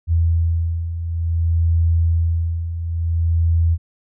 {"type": "beating tone pair", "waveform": "sine", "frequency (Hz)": [82.8, 83.36], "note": ["E2", "E2"], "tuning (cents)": [8, 20], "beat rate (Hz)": 0.56, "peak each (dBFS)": [-22, -16], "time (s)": [0.07, 3.78], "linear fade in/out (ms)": 50, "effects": []}